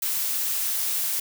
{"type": "noise", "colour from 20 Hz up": "blue", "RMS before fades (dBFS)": -26, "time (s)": [0.02, 1.2], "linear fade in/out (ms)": 5, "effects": []}